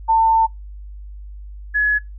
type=tone pair in turn; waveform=sine; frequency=897 / 1693.3 Hz; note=A5 / G#6; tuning=+33 / +33 cents; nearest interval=major seventh; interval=1100 cents; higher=second; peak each=-11 / -14 dBFS; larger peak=first; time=0.08-0.47 / 1.74-1.99 s; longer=first; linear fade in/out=20 ms; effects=noise-tail reverb RT60 0.2 s tail -26 dB re dry + added 50 Hz sine -32 dBFS peak until 2.18 s